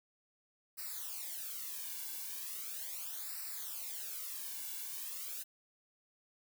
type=noise with flanger; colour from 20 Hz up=blue; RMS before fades=-43 dBFS; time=0.77-5.44 s; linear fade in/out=20 ms; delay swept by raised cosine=0.3 to 1.6 ms; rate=0.38 Hz; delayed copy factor=-1; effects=none